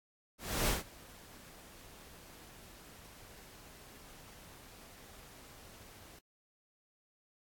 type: noise with ADSR envelope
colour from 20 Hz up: pink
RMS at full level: -31 dBFS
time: 0.38-6.19 s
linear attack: 300 ms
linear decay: 150 ms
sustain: -24 dB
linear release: 3 ms
effects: AAC 64 kbps